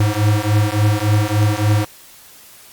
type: beating tone pair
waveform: square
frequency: 103.6 / 107.1 Hz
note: G#2 / A2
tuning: -4 / -46 cents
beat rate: 3.5 Hz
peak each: -17 dBFS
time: 0-1.85 s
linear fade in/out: 5 ms
effects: white hiss -43 dBFS RMS until 2.72 s + Opus 48 kbps